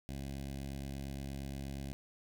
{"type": "tone with notch filter", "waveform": "15% pulse", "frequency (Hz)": 68.5, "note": "C#2", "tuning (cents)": -20, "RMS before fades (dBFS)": -42, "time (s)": [0.09, 1.93], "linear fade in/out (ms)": 0, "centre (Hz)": 1200, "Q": 0.84, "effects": []}